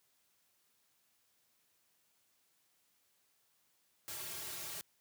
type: noise with comb filter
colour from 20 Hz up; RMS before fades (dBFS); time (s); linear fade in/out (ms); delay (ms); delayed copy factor
white; -44; 4.08-4.81; 0; 4; -0.9
effects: white hiss -75 dBFS RMS until 5 s + high-pass 60 Hz 12 dB/octave